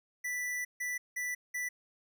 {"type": "tone bursts at uneven times", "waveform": "square", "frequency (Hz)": 1975.5, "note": "B6", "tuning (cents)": 0, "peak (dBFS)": -34, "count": 4, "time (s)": [[0.24, 0.65], [0.8, 0.98], [1.16, 1.35], [1.54, 1.69]], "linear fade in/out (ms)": 10, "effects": []}